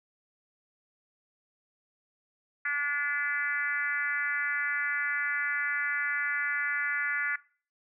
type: tone with frequency modulation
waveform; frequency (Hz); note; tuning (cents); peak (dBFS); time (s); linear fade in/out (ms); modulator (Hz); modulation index
sine; 1731; A6; -29; -27; 2.65-7.36; 5; 288; 1.3
effects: noise-tail reverb RT60 0.4 s tail -19 dB re dry